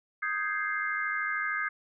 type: chord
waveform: sine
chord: Ab major seventh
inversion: second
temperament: equal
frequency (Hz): 1244.5 / 1568 / 1661.2 / 2093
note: Eb6 / G6 / Ab6 / C7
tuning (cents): 0 / 0 / 0 / 0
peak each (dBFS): -34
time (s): 0.22-1.69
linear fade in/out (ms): 10
effects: none